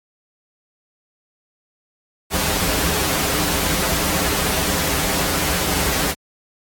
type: noise with comb filter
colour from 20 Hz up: pink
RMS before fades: -19 dBFS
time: 2.3-6.15 s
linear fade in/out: 50 ms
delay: 8.5 ms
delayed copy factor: -0.8
effects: high-pass 60 Hz 12 dB/octave + AAC 64 kbps